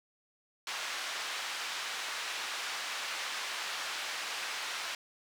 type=band-pass noise; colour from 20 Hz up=pink; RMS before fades=-38 dBFS; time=0.67-4.95 s; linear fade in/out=2 ms; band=1200 to 5500 Hz; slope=12 dB/octave; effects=none